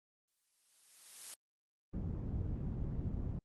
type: noise with exponential growth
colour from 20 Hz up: blue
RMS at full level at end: -41 dBFS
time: 0.28-1.34 s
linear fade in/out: 1 ms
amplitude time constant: 230 ms
type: low-pass noise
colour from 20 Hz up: white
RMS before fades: -39 dBFS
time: 1.93-3.39 s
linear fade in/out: 5 ms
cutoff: 130 Hz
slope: 12 dB/octave
effects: low-pass 11000 Hz 12 dB/octave + Opus 24 kbps